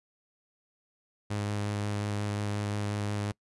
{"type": "tone with vibrato", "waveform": "sawtooth", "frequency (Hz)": 103.3, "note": "G#2", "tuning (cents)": -9, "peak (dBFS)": -26, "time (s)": [1.3, 3.32], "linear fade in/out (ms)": 10, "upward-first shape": "square", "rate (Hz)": 5.6, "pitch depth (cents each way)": 9, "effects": ["noise-tail reverb RT60 0.1 s tail -24 dB re dry", "resampled to 24000 Hz"]}